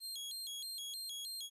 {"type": "tone with vibrato", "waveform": "sawtooth", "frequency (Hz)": 3729, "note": "A#7", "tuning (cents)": 0, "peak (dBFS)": -39, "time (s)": [0, 1.5], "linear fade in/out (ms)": 50, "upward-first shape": "square", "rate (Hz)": 3.2, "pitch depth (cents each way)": 200, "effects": ["resampled to 32000 Hz", "13-bit"]}